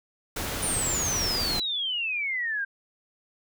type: noise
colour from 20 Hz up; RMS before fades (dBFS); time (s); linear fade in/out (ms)
pink; -31; 0.36-1.6; 5
type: exponential sweep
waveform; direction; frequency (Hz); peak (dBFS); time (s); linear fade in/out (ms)
sine; down; 9500 to 1568; -26; 0.62-2.65; 10
effects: none